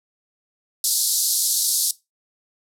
white band-pass noise, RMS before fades -21 dBFS, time 0.84-1.91 s, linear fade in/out 2 ms, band 4000 to 13000 Hz, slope 48 dB/octave, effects noise-tail reverb RT60 0.2 s tail -18 dB re dry

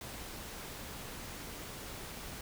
pink noise, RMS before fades -45 dBFS, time 0.01-2.41 s, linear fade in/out 2 ms, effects none

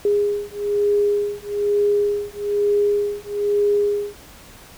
sine beating tone pair, 409.8 / 410.9 Hz, G#4 / G#4, -23 / -18 cents, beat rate 1.1 Hz, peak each -20 dBFS, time 0.05-4.15 s, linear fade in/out 2 ms, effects pink hiss -44 dBFS RMS until 4.77 s

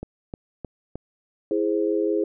click train, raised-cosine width 2 ms, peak -19 dBFS, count 4, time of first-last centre 0.03-0.956 s, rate 3.24 Hz
sine chord, E augmented, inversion none, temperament equal, 329.6 / 415.3 / 523.3 Hz, E4 / G#4 / B#4, 0 / 0 / 0 cents, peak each -24 / -23 / -28 dBFS, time 1.51-2.24 s, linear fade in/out 2 ms
effects none

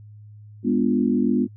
sine chord, G# diminished seventh, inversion none, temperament equal with one note detuned, 204.8 / 246.9 / 293.7 / 349.2 Hz, G#3 / B3 / D4 / F4, -24 / 0 / 0 / 0 cents, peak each -23 / -20 / -25 / -26 dBFS, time 0.63-1.48 s, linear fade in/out 50 ms, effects noise-tail reverb RT60 0.1 s tail -25 dB re dry + added 105 Hz sine -41 dBFS peak until 1.56 s

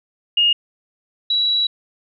sine tone pair in turn, 2850 / 3909 Hz, F7 / B7, +34 / -19 cents, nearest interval perfect fourth, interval 547 cents, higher second, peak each -12 / -15 dBFS, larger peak first, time 0.37-0.53 / 1.3-1.67 s, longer second, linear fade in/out 5 ms, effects none

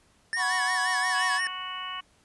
square tone with vibrato, 1760 Hz, A6, in tune, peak -27 dBFS, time 0.33-1.47 s, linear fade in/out 0 ms, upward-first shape sine, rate 5.7 Hz, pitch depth 97 cents each way
45% pulse chord, F# suspended fourth, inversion none, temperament equal, 740 / 987.8 / 1108.7 Hz, F#5 / B5 / C#6, 0 / 0 / 0 cents, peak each -32 dBFS, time 0.36-1.41 s, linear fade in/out 50 ms
harmonic tone, 369.5 Hz, F#4, 2 cents flat, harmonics 2 / 3 / 4 / 5 / 6 / 7 / 8, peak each -48 / -36 / -46 / -43 / -45 / -46 / -37 dBFS, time 1.14-2.01 s, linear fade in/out 10 ms
effects pink hiss -63 dBFS RMS until 2.24 s + resampled to 24000 Hz

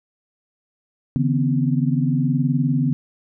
sine tone cluster, 141 / 160.3 / 247 / 267.8 Hz, C#3 / E3 / B3 / C4, +30 / -48 / 0 / +40 cents, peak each -20 / -23 / -21 / -27 dBFS, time 1.16-2.93 s, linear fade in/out 0 ms, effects none

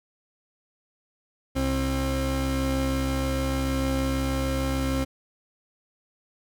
30% pulse tone pair together, 66.51 / 266.9 Hz, C2 / C4, +29 / +35 cents, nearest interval 2 octaves, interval 2406 cents, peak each -24 dBFS, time 1.55-5.05 s, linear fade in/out 20 ms, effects none

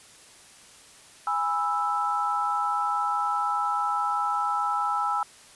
sine chord, E major, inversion first, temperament just, 824.1 / 988.9 / 1318.5 Hz, G#5 / B5 / E6, -14 / +2 / 0 cents, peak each -28 / -31 / -26 dBFS, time 1.27-5.23 s, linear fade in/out 2 ms, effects white hiss -51 dBFS RMS until 5.55 s + resampled to 24000 Hz

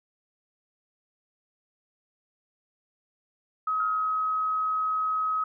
sine tone, 1272 Hz, D#6, 38 cents sharp, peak -24 dBFS, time 3.67-5.44 s, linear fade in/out 5 ms
sine tone with exponential decay, 1381 Hz, F6, 20 cents flat, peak -29 dBFS, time 3.8-4.45 s, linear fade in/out 2 ms, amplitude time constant 140 ms
effects none

